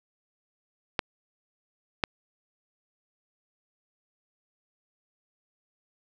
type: clicks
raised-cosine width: 0.3 ms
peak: -8 / -7 dBFS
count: 2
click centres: 0.992 / 2.038 s
effects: none